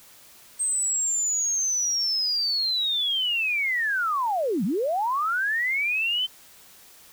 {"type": "linear two-way sweep", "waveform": "sine", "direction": "down then up", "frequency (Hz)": [8372, 164.81, 3103], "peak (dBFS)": -22, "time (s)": [0.59, 6.27], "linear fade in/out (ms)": 20, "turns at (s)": 4.64, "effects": ["white hiss -51 dBFS RMS until 7.12 s"]}